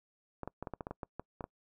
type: clicks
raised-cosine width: 1 ms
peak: -25 dBFS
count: 12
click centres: 0.433 / 0.476 / 0.626 / 0.672 / 0.737 / 0.808 / 0.869 / 0.91 / 1.032 / 1.196 / 1.408 / 1.441 s
effects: noise-tail reverb RT60 0.1 s tail -26 dB re dry